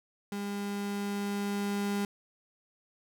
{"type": "tone with level ramp", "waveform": "35% pulse", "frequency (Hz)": 202.1, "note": "G#3", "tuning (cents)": -47, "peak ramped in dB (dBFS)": [-32, -27], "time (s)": [0.32, 2.05], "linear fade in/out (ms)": 2, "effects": []}